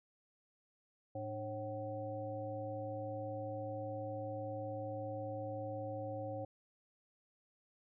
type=harmonic tone with a mistuned harmonic; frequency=108.2 Hz; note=A2; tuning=29 cents flat; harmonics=1 / 3 / 5 / 7; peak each=-45 / -48 / -42 / -47 dBFS; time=1.15-6.45 s; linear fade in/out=5 ms; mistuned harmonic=3; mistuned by=-140 cents; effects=none